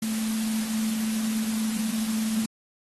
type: tone in noise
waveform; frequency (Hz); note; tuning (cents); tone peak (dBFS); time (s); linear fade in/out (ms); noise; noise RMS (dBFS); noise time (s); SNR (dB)
sine; 220; A3; 0; -25; 0.02-2.46; 5; white; -35; 0.02-2.46; +7
effects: AAC 32 kbps